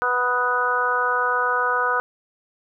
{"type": "harmonic tone with a mistuned harmonic", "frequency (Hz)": 246.9, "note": "B3", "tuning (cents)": 0, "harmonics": [2, 3, 4, 5, 6], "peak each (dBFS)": [-27, -30, -25, -23, -23], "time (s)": [0.02, 2], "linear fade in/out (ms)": 0, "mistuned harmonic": 5, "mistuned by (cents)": 19, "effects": []}